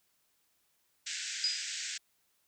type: band-pass noise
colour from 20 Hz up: white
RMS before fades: -39 dBFS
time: 1.06-1.98 s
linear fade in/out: 10 ms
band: 1500 to 7900 Hz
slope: 96 dB/octave
type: tone with exponential decay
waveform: sine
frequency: 4932 Hz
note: D#8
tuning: 16 cents flat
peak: -25 dBFS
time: 1.44-1.77 s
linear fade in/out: 1 ms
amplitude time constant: 71 ms
effects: white hiss -74 dBFS RMS until 2.47 s